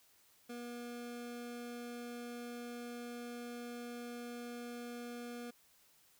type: tone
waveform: 25% pulse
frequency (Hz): 240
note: B3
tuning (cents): -49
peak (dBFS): -40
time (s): 0.49-5.51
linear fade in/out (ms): 10
effects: white hiss -68 dBFS RMS until 6.19 s